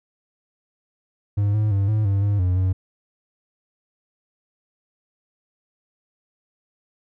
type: tone with pitch steps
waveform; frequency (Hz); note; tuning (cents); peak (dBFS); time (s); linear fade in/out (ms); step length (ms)
triangle; 102 / 106.9 / 98.7 / 107.7 / 98.7 / 101.9 / 90.7 / 93.3; G#2 / A2 / G2 / A2 / G2 / G#2 / F#2 / F#2; -31 / -49 / +12 / -37 / +12 / -32 / -34 / +15; -15; 1.37-2.73; 10; 170
effects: none